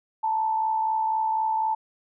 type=tone pair together; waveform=sine; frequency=880 / 944 Hz; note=A5 / A#5; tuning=0 / +22 cents; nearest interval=minor second; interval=122 cents; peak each=-22 / -33 dBFS; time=0.23-1.75 s; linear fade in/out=10 ms; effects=none